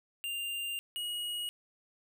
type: tone pair in turn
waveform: square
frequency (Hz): 2794 / 2896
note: F7 / F#7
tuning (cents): 0 / -38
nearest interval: minor second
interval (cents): 62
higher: second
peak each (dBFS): -35 / -35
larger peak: neither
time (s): 0.24-0.79 / 0.96-1.49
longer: first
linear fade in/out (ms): 0
effects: none